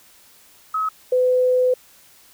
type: tone pair in turn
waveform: sine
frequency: 1280 / 504.6 Hz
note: D#6 / B4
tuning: +49 / +37 cents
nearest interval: octave + major third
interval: 1612 cents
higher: first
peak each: -19 / -14 dBFS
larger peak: second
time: 0.74-0.89 / 1.12-1.74 s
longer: second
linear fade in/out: 5 ms
effects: white hiss -51 dBFS RMS until 2.33 s